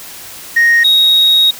sine tone pair in turn, 1864.7 / 3772 Hz, A#6 / A#7, 0 / +20 cents, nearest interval octave, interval 1220 cents, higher second, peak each -4 dBFS, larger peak neither, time 0.56-0.84 / 0.84-1.51 s, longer second, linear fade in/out 10 ms, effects tanh soft clip ceiling -4 dBFS + white hiss -31 dBFS RMS until 1.59 s

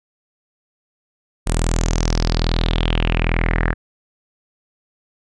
sawtooth tone with low-pass filter sweep, 41.2 Hz, E1, in tune, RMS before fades -18 dBFS, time 1.46-3.74 s, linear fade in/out 20 ms, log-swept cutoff 9000 to 1700 Hz, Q 5.2, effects none

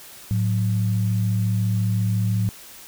sine tone pair together, 108.93 / 183.2 Hz, A2 / F#3, -17 / -17 cents, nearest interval major sixth, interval 900 cents, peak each -19 / -26 dBFS, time 0.31-2.49 s, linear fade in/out 0 ms, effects white hiss -43 dBFS RMS until 2.87 s

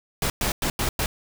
pink noise bursts at uneven times, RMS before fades -24 dBFS, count 5, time 0.22-0.3 / 0.41-0.52 / 0.62-0.7 / 0.79-0.89 / 0.99-1.06 s, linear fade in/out 2 ms, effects none

